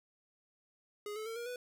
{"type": "tone with pitch steps", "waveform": "square", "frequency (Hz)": [415.3, 433.7, 452.9, 472.9, 493.9], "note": ["G#4", "A4", "A#4", "A#4", "B4"], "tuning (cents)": [0, -25, -50, 25, 0], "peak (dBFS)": -40, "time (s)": [1.06, 1.56], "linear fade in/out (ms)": 2, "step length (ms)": 100, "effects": []}